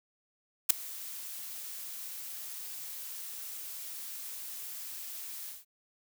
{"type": "noise with ADSR envelope", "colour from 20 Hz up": "blue", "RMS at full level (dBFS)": -18, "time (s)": [0.69, 5.65], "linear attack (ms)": 14, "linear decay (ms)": 4, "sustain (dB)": -24, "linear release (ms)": 170, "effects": []}